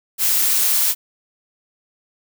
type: noise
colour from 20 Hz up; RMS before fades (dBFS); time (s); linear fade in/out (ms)
blue; -17; 0.18-0.95; 50
effects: none